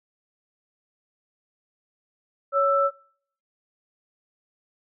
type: tone pair together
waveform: sine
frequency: 557.5 / 1326 Hz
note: C#5 / E6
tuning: +10 / +10 cents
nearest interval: octave + minor third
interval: 1500 cents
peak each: -21 / -20 dBFS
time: 2.52-2.91 s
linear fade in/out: 50 ms
effects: noise-tail reverb RT60 0.6 s tail -23 dB re dry